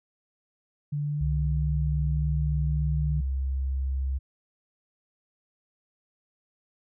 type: tone with pitch glide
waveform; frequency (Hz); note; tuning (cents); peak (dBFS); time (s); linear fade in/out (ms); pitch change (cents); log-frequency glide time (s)
sine; 146 to 150.28; D3 to D3; -10 to +40; -26; 0.92-3.21; 10; +50; 1.02-1.44
type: tone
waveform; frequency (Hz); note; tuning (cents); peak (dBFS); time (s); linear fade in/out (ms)
sine; 66.7; C2; +34; -25; 1.2-4.19; 20
effects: none